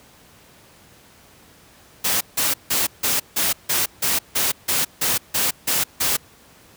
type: noise bursts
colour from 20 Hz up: white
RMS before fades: -20 dBFS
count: 13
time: 2.04-6.17 s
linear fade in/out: 10 ms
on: 170 ms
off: 160 ms
effects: pink hiss -50 dBFS RMS until 6.76 s + high-pass 60 Hz 12 dB/octave